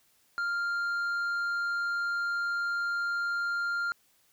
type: tone with tanh clipping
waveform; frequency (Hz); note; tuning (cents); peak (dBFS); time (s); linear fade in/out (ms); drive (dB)
triangle; 1396.9; F6; 0; -29; 0.38-3.92; 0; 9
effects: white hiss -67 dBFS RMS until 4.32 s